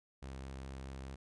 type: tone with vibrato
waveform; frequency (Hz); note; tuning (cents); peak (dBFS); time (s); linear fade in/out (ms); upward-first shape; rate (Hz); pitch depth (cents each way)
sawtooth; 66.7; C2; +34; -40; 0.22-1.16; 10; sine; 4.8; 12
effects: resampled to 22050 Hz